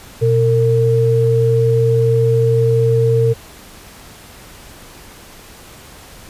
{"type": "tone pair together", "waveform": "sine", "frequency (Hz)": [120.97, 455.4], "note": ["B2", "A#4"], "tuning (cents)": [-35, -40], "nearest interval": "octave + major seventh", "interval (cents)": 2295, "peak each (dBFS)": -13, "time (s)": [0.21, 3.34], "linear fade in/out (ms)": 20, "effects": ["pink hiss -39 dBFS RMS until 6.29 s", "resampled to 32000 Hz"]}